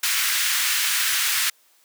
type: high-pass noise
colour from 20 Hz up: pink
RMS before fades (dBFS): -22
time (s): 0.03-1.5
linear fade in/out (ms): 5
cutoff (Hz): 1500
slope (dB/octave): 24
effects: white hiss -59 dBFS RMS until 1.84 s + high-pass 400 Hz 12 dB/octave